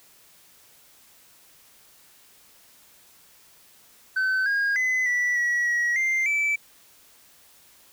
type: tone with pitch steps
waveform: sine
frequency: 1527 / 1629 / 2025 / 1960 / 1927 / 1913 / 2094 / 2315 Hz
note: G6 / G#6 / B6 / B6 / B6 / A#6 / C7 / D7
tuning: -46 / -34 / +43 / -14 / -43 / +44 / +1 / -25 cents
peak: -18 dBFS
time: 4.16-6.56 s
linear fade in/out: 10 ms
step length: 300 ms
effects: tanh soft clip ceiling -20 dBFS + white hiss -55 dBFS RMS until 7.92 s